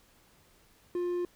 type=tone; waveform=triangle; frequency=353.1 Hz; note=F4; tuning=19 cents sharp; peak=-27 dBFS; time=0.95-1.25 s; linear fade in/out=2 ms; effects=pink hiss -63 dBFS RMS until 1.35 s